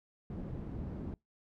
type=low-pass noise; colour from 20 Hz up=white; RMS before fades=-41 dBFS; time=0.3-1.14 s; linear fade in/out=2 ms; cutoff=210 Hz; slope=12 dB/octave; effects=noise-tail reverb RT60 0.2 s tail -26 dB re dry